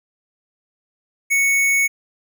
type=tone; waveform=square; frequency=2217 Hz; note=C#7; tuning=in tune; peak=-15 dBFS; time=1.3-1.88 s; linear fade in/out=20 ms; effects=none